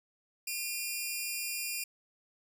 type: tone pair together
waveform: 10% pulse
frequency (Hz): 2425 / 2722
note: D#7 / F7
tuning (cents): -45 / -45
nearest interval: major second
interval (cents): 200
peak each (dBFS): -26 / -32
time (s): 0.47-1.84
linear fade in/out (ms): 5
effects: none